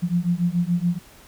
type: beating tone pair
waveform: sine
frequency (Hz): 171 / 178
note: F3 / F3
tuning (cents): -36 / +33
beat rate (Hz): 7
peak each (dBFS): -22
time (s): 0.02-0.99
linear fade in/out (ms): 20
effects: pink hiss -49 dBFS RMS until 1.27 s